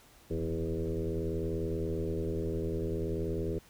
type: tone with frequency modulation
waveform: sine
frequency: 246.9 Hz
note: B3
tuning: in tune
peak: -30 dBFS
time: 0.3-3.59 s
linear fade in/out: 10 ms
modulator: 80.5 Hz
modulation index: 2.9
effects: pink hiss -59 dBFS RMS until 3.69 s